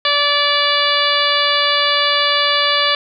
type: harmonic tone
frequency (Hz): 579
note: D5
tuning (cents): -25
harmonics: 1 / 2 / 3 / 4 / 5 / 6 / 7 / 8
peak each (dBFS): -22 / -19 / -21 / -23 / -21 / -19 / -23 / -23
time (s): 0.05-2.95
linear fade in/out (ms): 2
effects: none